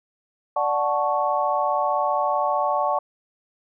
sine chord, D major seventh, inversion none, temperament equal with one note detuned, 587.3 / 740 / 875.4 / 1108.7 Hz, D5 / F#5 / A5 / C#6, 0 / 0 / -9 / 0 cents, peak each -25 dBFS, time 0.56-2.99 s, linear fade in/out 5 ms, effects none

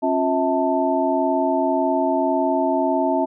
sine tone cluster, 272.6 / 354.4 / 648 / 885 Hz, C#4 / F4 / E5 / A5, -29 / +25 / -30 / +10 cents, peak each -22 / -25 / -21 / -23 dBFS, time 0.02-3.26 s, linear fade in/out 20 ms, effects none

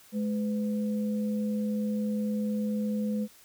sine tone pair together, 211.6 / 503 Hz, G#3 / B4, +33 / +32 cents, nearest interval octave + minor third, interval 1499 cents, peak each -27 / -37 dBFS, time 0.12-3.28 s, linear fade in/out 50 ms, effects white hiss -56 dBFS RMS until 3.44 s

